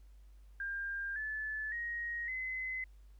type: tone with pitch steps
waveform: sine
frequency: 1600 / 1734.8 / 1880.9 / 2039 Hz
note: G6 / A6 / A#6 / C7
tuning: +35 / -25 / +15 / -45 cents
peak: -36 dBFS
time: 0.6-2.84 s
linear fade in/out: 2 ms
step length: 560 ms
effects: added 50 Hz sine -54 dBFS peak until 3.19 s + pink hiss -75 dBFS RMS until 3.19 s